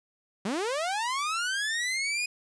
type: linear sweep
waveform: sawtooth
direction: up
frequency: 180 to 2489 Hz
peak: -24 dBFS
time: 0.45-2.26 s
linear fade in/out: 5 ms
effects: resampled to 22050 Hz + 10-bit